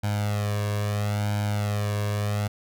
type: tone with flanger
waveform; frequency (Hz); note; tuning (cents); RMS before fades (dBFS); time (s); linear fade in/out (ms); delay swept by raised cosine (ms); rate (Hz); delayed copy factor
sawtooth; 104; G#2; +3; -26; 0.03-2.48; 10; 1.3 to 1.81; 0.75; +0.85
effects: none